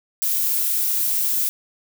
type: noise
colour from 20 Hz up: violet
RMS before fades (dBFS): -21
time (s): 0.22-1.49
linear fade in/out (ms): 0
effects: none